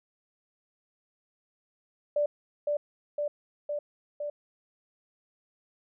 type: tone with echo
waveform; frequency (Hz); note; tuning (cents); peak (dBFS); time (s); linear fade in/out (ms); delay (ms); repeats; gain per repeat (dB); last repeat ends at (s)
sine; 587.3; D5; 0; -23; 2.16-2.26; 5; 510; 4; -2; 4.3
effects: none